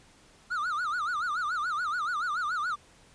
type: tone with vibrato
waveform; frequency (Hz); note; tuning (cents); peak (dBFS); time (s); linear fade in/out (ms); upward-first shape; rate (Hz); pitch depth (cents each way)
triangle; 1318.5; E6; 0; -26; 0.5-2.76; 20; sine; 7; 200
effects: pink hiss -58 dBFS RMS until 3.14 s + resampled to 22050 Hz